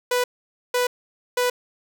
sawtooth tone bursts, 493.9 Hz, B4, in tune, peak -15 dBFS, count 3, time 0.11-1.5 s, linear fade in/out 5 ms, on 130 ms, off 500 ms, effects none

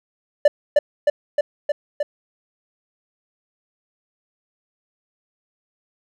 triangle tone with echo, 587.3 Hz, D5, in tune, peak -6 dBFS, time 0.45-0.48 s, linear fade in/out 5 ms, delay 310 ms, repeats 5, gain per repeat -2 dB, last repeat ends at 2.03 s, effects none

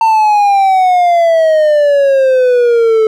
triangle exponential sweep, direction down, 904 to 434.1 Hz, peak -4 dBFS, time 0.01-3.07 s, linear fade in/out 2 ms, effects none

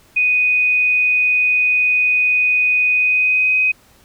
sine tone with pitch glide, 2489 to 2514 Hz, D#7 to D#7, 0 to +17 cents, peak -12 dBFS, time 0.16-3.72 s, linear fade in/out 10 ms, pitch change +17 cents, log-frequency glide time 2.9-3.56 s, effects pink hiss -51 dBFS RMS until 4.04 s

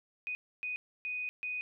sine tone bursts at uneven times, 2489 Hz, D#7, in tune, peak -34 dBFS, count 4, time 0.27-0.35 / 0.63-0.76 / 1.05-1.29 / 1.43-1.61 s, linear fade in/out 0 ms, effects none

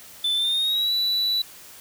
triangle tone with pitch glide, 3520 to 3951 Hz, A7 to B7, 0 to 0 cents, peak -19 dBFS, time 0.24-1.42 s, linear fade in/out 5 ms, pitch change +200 cents, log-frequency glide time 0.35-0.93 s, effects white hiss -45 dBFS RMS until 1.8 s

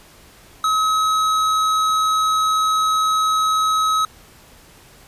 triangle tone with hard clipping, 1279 Hz, D#6, 47 cents sharp, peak -17 dBFS, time 0.64-4.05 s, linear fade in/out 2 ms, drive 16 dB, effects pink hiss -47 dBFS RMS until 5.07 s + resampled to 32000 Hz

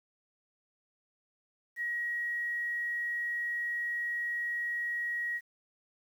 sine tone with quantisation, 1900 Hz, A#6, 33 cents sharp, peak -31 dBFS, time 1.76-5.41 s, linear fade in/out 50 ms, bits 10, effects none

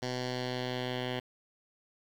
10% pulse tone with low-pass filter sweep, 125.7 Hz, B2, 31 cents sharp, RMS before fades -35 dBFS, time 0.02-1.2 s, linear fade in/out 10 ms, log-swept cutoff 5100 to 3100 Hz, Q 2.5, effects 9-bit

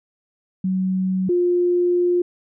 sine tone pair in turn, 187.3 / 353.6 Hz, F#3 / F4, +21 / +22 cents, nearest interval major seventh, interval 1101 cents, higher second, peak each -18 / -15 dBFS, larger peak second, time 0.64-1.29 / 1.29-2.22 s, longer second, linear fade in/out 5 ms, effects none

